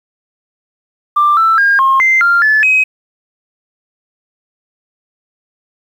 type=tone with pitch steps; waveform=sine; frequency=1183 / 1328 / 1616 / 1071 / 2081 / 1392 / 1732 / 2533 Hz; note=D6 / E6 / G#6 / C6 / C7 / F6 / A6 / D#7; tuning=+12 / +12 / -48 / +40 / -10 / -6 / -28 / +30 cents; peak=-6 dBFS; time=1.16-2.84 s; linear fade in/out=10 ms; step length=210 ms; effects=tanh soft clip ceiling -2 dBFS + 7-bit